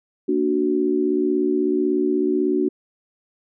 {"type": "chord", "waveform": "sine", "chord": "Bb augmented", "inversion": "none", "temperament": "equal with one note detuned", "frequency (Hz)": [232, 293.7, 370], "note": ["Bb3", "D4", "F#4"], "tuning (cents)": [-8, 0, 0], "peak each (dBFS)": [-26, -21, -20], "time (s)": [0.28, 2.69], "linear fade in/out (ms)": 10, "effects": []}